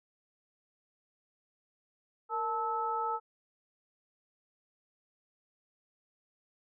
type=tone cluster; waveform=sine; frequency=464.4 / 877 / 1303 Hz; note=A#4 / A5 / E6; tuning=-7 / -6 / -20 cents; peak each=-39 / -33 / -34 dBFS; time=2.29-3.2 s; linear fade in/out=50 ms; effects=none